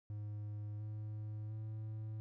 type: tone with pitch steps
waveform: triangle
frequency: 104.9 / 106.8 / 108.72 Hz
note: G#2 / G#2 / A2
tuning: +18 / +49 / -20 cents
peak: -39 dBFS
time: 0.1-2.2 s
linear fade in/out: 0 ms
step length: 700 ms
effects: none